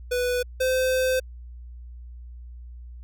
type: tone pair in turn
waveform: square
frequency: 493.9 / 515.7 Hz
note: B4 / C5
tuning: 0 / -25 cents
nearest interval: minor second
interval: 75 cents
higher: second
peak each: -23 / -21 dBFS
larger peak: second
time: 0.11-0.43 / 0.6-1.2 s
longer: second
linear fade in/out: 10 ms
effects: added 60 Hz sine -38 dBFS peak until 3.03 s